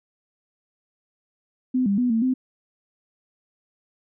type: tone with pitch steps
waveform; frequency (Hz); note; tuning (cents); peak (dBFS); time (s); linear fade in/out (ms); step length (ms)
sine; 254.8 / 199.6 / 247.1 / 225.6 / 257.4; C4 / G3 / B3 / A3 / C4; -46 / +32 / +1 / +44 / -28; -18; 1.74-2.34; 10; 120
effects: none